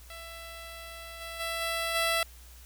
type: tone with level steps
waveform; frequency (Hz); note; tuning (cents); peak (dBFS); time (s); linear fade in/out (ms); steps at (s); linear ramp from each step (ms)
10% pulse; 665; E5; +15; -34 / -30 / -23 / -21 / -17; 0.1-2.23; 2; 1.2 / 1.39 / 1.6 / 1.94; 20
effects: added 60 Hz sine -49 dBFS peak until 2.65 s + white hiss -55 dBFS RMS until 2.65 s